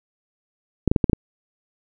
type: clicks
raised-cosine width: 3 ms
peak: -3 dBFS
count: 6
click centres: 0.877 / 0.915 / 0.962 / 1.042 / 1.097 / 1.132 s
effects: none